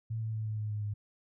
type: tone with pitch steps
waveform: sine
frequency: 112.1 / 110.68 / 109.29 / 107.91 / 106.54 / 105.2 / 103.87 Hz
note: A2 / A2 / A2 / A2 / G#2 / G#2 / G#2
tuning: +33 / +11 / -11 / -33 / +45 / +23 / +1 cents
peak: -32 dBFS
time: 0.1-0.94 s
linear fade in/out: 10 ms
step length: 120 ms
effects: none